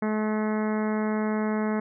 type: harmonic tone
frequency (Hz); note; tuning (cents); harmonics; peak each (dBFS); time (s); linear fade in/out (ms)
214.8; A3; -41; 1 / 2 / 3 / 4 / 5 / 6 / 7 / 8 / 9 / 10; -25 / -31 / -35 / -37 / -39 / -41 / -42 / -43 / -44 / -45; 0.02-1.8; 5
effects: none